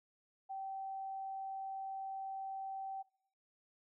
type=tone; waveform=sine; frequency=774 Hz; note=G5; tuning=22 cents flat; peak=-40 dBFS; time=0.49-3.03 s; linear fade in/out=20 ms; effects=noise-tail reverb RT60 0.6 s tail -20 dB re dry